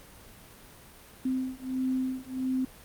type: beating tone pair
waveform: sine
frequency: 258.4 / 259.9 Hz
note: C4 / C4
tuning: -21 / -11 cents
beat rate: 1.5 Hz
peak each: -31 dBFS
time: 1.25-2.65 s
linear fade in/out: 5 ms
effects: pink hiss -51 dBFS RMS until 2.84 s + Opus 32 kbps